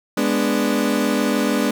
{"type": "chord", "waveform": "30% pulse", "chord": "G# diminished", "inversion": "none", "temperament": "equal", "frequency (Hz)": [207.7, 246.9, 293.7], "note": ["G#3", "B3", "D4"], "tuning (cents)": [0, 0, 0], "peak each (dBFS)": -19, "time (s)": [0.17, 1.71], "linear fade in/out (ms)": 5, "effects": []}